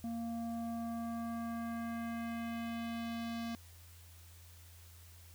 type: tone with low-pass filter sweep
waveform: square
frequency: 231.3 Hz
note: A#3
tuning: 13 cents flat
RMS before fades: -40 dBFS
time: 0.04-3.55 s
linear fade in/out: 0 ms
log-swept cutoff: 540 to 5000 Hz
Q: 1.4
effects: added 85 Hz sine -55 dBFS peak until 5.34 s + white hiss -61 dBFS RMS until 5.34 s